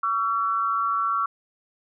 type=tone pair together; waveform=sine; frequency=1134.4 / 1349 Hz; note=C#6 / E6; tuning=+40 / +40 cents; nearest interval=minor third; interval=300 cents; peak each=-24 dBFS; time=0.03-1.26 s; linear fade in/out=5 ms; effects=none